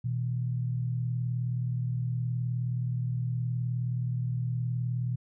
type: tone pair together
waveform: sine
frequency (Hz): 121.7 / 160.86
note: B2 / E3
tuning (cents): -25 / -42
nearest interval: perfect fourth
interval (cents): 483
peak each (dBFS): -28 / -36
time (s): 0.04-5.16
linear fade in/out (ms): 10
effects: none